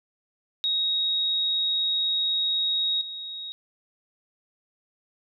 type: tone with level steps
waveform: sine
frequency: 3776 Hz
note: A#7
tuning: 22 cents sharp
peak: -22 / -33 dBFS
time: 0.64-3.52 s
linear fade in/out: 0 ms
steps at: 3.01 s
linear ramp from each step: 5 ms
effects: none